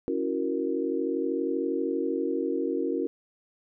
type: chord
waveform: sine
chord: F# dominant seventh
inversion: second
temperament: equal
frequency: 277.2 / 329.6 / 370 / 466.2 Hz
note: C#4 / E4 / F#4 / A#4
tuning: 0 / 0 / 0 / 0 cents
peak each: -31 dBFS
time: 0.08-3.07 s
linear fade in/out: 0 ms
effects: none